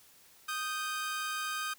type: tone pair together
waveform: sawtooth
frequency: 1239 / 1561 Hz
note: D#6 / G6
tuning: -8 / -8 cents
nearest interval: major third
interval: 400 cents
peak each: -32 / -34 dBFS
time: 0.48-1.74 s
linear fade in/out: 10 ms
effects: white hiss -60 dBFS RMS until 1.78 s